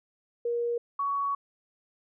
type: tone pair in turn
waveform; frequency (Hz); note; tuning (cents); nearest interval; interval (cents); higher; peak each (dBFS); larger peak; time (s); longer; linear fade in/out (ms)
sine; 473.8 / 1122; A#4 / C#6; +28 / +21; octave + minor third; 1493; second; -26 / -26; neither; 0.45-0.78 / 0.99-1.35; second; 5
effects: none